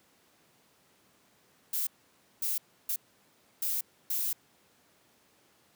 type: noise bursts at uneven times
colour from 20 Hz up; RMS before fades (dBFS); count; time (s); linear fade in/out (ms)
violet; -31; 5; 1.73-1.87 / 2.42-2.58 / 2.89-2.96 / 3.62-3.81 / 4.1-4.33; 5
effects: pink hiss -65 dBFS RMS until 5.75 s + high-pass 150 Hz 12 dB/octave